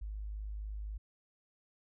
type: tone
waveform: sine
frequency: 51.91 Hz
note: G#1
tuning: in tune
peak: -38 dBFS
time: 0.01-0.98 s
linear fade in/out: 10 ms
effects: none